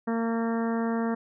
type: harmonic tone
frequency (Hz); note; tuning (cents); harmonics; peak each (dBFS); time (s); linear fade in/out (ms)
228.9; A#3; -31; 1 / 2 / 3 / 4 / 5 / 6 / 7 / 8; -26 / -32 / -36 / -38 / -40 / -42 / -43 / -44; 0.07-1.15; 10
effects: none